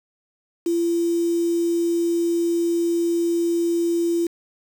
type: tone with quantisation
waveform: sine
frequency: 340 Hz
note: F4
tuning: 46 cents flat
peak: -18 dBFS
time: 0.66-4.27 s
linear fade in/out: 5 ms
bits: 6
effects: none